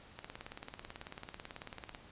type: click train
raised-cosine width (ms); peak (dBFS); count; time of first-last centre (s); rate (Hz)
0.3; -28; 33; 0.19-1.948; 18.2
effects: pink hiss -57 dBFS RMS until 2.11 s + resampled to 8000 Hz